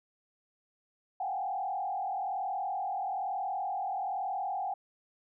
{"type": "tone with frequency modulation", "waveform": "sine", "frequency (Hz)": 771, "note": "G5", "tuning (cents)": -29, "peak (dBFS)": -31, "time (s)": [1.2, 4.74], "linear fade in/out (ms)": 5, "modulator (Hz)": 41.1, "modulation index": 1.4, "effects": []}